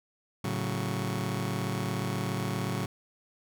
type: chord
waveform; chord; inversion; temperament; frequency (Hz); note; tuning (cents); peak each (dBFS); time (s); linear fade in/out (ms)
sawtooth; F# minor; first; just; 111 / 138.75 / 185; A2 / C#3 / F#3; +16 / +2 / 0; -30; 0.44-2.86; 5
effects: none